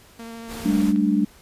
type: tone with vibrato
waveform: sawtooth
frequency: 229.4 Hz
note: A#3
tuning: 28 cents flat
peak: -31 dBFS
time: 0.19-0.83 s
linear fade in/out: 5 ms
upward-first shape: sine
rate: 13 Hz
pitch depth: 10 cents each way
type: noise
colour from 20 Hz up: pink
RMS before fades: -36 dBFS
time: 0.47-0.94 s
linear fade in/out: 50 ms
type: chord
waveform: sine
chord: G suspended second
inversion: none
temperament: equal with one note detuned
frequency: 196 / 216.5 / 293.7 Hz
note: G3 / A3 / D4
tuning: 0 / -28 / 0 cents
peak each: -21 dBFS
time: 0.65-1.25 s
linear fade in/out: 10 ms
type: click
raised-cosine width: 0.3 ms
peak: -26 dBFS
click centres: 0.961 s
effects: pink hiss -51 dBFS RMS until 1.41 s + resampled to 32000 Hz